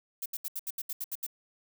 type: noise bursts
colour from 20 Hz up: violet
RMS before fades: -35 dBFS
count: 10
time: 0.22-1.266 s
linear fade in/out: 5 ms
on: 38 ms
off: 74 ms
effects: none